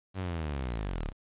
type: linear sweep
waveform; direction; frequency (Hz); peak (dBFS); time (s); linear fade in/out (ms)
sawtooth; down; 98 to 31; -28; 0.14-1.13; 50
effects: resampled to 8000 Hz + 10-bit